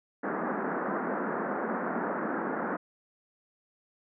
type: band-pass noise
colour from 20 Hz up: pink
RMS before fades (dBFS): -32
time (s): 0.23-2.77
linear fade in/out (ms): 10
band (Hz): 190 to 1700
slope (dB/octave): 48
effects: none